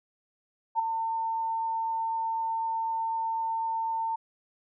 sine tone with ADSR envelope, 902 Hz, A5, 43 cents sharp, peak -20 dBFS, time 0.75-4.16 s, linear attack 42 ms, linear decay 8 ms, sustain -7 dB, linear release 9 ms, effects none

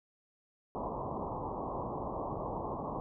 white low-pass noise, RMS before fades -38 dBFS, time 0.75-3 s, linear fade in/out 0 ms, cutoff 1100 Hz, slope 96 dB/octave, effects none

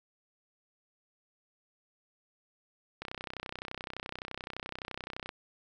click train, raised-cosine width 0.3 ms, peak -22 dBFS, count 73, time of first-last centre 3.02-5.291 s, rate 31.7 Hz, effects none

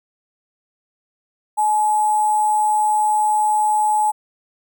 sine tone with sample-and-hold, 850 Hz, G#5, 40 cents sharp, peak -14 dBFS, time 1.57-4.12 s, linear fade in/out 20 ms, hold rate 8820 Hz, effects none

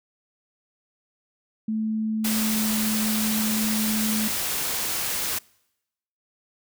sine tone with pitch glide, 218.4 to 216.6 Hz, A3 to A3, -13 to -27 cents, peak -23 dBFS, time 1.68-4.28 s, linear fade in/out 5 ms, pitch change -14 cents, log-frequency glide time 2.4-2.7 s
white noise, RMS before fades -27 dBFS, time 2.24-5.39 s, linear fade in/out 10 ms
effects noise-tail reverb RT60 0.9 s tail -26 dB re dry

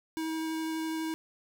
square tone with vibrato, 320 Hz, D#4, 49 cents sharp, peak -32 dBFS, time 0.17-1.14 s, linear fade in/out 0 ms, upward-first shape triangle, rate 12 Hz, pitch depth 9 cents each way, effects none

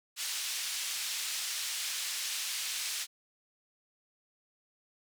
pink band-pass noise, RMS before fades -36 dBFS, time 0.16-3.07 s, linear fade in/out 50 ms, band 3000 to 10000 Hz, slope 12 dB/octave, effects none

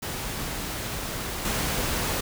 pink noise with level steps, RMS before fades -32 / -27 dBFS, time 0.02-2.21 s, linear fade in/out 10 ms, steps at 1.45 s, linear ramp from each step 2 ms, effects none

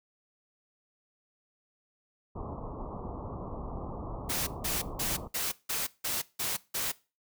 pink low-pass noise, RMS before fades -39 dBFS, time 2.35-5.28 s, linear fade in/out 10 ms, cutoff 1200 Hz, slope 96 dB/octave
white noise bursts, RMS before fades -32 dBFS, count 8, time 4.29-6.92 s, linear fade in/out 10 ms, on 180 ms, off 170 ms
effects noise-tail reverb RT60 0.3 s tail -20 dB re dry

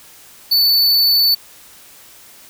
square tone, 4488 Hz, C#8, 21 cents sharp, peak -11 dBFS, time 0.51-1.35 s, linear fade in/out 10 ms, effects white hiss -43 dBFS RMS until 2.49 s

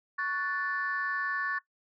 sine chord, F# minor, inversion second, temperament equal with one note detuned, 1115.2 / 1480 / 1760 Hz, C#6 / F#6 / A6, +10 / 0 / 0 cents, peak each -33 / -35 / -31 dBFS, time 0.18-1.59 s, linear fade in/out 10 ms, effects noise-tail reverb RT60 0.1 s tail -17 dB re dry + tanh soft clip ceiling -22 dBFS

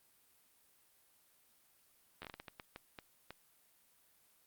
slowing click train, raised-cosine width 0.3 ms, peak -30 dBFS, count 12, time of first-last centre 2.22-3.306 s, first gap 11 ms, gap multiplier 1.4, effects white hiss -70 dBFS RMS until 4.46 s + Opus 32 kbps

